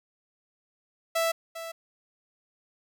sawtooth tone with echo, 660 Hz, E5, 2 cents sharp, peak -20 dBFS, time 1.15-1.32 s, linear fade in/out 10 ms, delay 400 ms, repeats 1, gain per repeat -12 dB, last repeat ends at 1.72 s, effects none

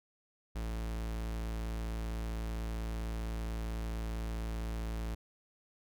45% pulse tone, 55.6 Hz, A1, 19 cents sharp, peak -35 dBFS, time 0.55-5.15 s, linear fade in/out 10 ms, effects none

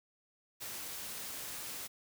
white noise, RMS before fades -43 dBFS, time 0.6-1.88 s, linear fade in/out 20 ms, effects none

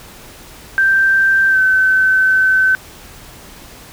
sine tone with pitch glide, 1568 to 1528.7 Hz, G6 to G6, 0 to -44 cents, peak -9 dBFS, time 0.78-2.75 s, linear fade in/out 0 ms, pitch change -44 cents, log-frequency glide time 1.49-1.59 s, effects pink hiss -38 dBFS RMS until 3.92 s

